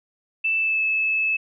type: tone with pitch glide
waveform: sine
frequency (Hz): 2646 to 2607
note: E7 to E7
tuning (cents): +6 to -20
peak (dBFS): -19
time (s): 0.44-1.37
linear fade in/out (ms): 10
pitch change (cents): -26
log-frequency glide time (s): 0.57-0.83
effects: none